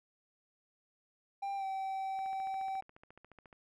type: tone with pitch glide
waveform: triangle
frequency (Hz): 792 to 770.8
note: G5 to G5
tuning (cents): +18 to -29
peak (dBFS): -33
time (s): 1.42-2.81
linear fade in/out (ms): 10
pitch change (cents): -47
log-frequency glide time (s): 1.56-1.65
type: click train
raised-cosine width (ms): 0.5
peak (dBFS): -40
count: 20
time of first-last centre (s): 2.19-3.528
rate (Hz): 14.2
effects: none